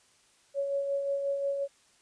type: tone with tremolo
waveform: sine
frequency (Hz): 558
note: C#5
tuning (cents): +11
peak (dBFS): -26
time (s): 0.54-1.68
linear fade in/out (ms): 50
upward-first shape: sine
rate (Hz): 5.6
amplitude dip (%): 40
effects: white hiss -64 dBFS RMS until 2.01 s + resampled to 22050 Hz